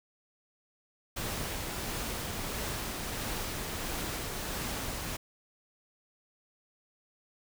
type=noise with tremolo; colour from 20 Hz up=pink; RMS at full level=-35 dBFS; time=1.16-5.17 s; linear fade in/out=10 ms; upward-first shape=triangle; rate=1.5 Hz; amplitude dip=25%; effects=none